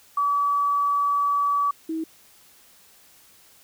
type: tone pair in turn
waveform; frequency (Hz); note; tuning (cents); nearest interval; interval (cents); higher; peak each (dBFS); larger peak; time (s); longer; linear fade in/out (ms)
sine; 1145 / 321.3; D6 / E4; -44 / -44; octave + minor seventh; 2200; first; -19 / -25; first; 0.17-1.71 / 1.89-2.04; first; 5
effects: white hiss -54 dBFS RMS until 3.63 s